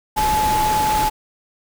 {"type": "tone in noise", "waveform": "sine", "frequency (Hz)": 857, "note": "A5", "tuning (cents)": -46, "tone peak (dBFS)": -16, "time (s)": [0.16, 1.1], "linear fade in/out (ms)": 20, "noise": "pink", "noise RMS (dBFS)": -24, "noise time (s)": [0.16, 1.1], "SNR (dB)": 5, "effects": []}